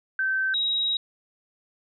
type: tone pair in turn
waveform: sine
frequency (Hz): 1546 / 3820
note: G6 / A#7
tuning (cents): -24 / +42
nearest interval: octave + major third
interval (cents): 1566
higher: second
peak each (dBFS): -22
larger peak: neither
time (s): 0.19-0.54 / 0.54-0.97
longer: second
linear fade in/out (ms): 2
effects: none